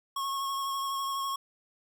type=tone with vibrato; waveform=square; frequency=1094 Hz; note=C#6; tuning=23 cents flat; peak=-31 dBFS; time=0.16-1.36 s; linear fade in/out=5 ms; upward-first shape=triangle; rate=12 Hz; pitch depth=24 cents each way; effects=12-bit